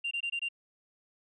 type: tone bursts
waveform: sine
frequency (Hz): 2780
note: F7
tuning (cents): -9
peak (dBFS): -29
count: 5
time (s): 0.04-0.488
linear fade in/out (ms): 10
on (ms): 72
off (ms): 22
effects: tanh soft clip ceiling -27 dBFS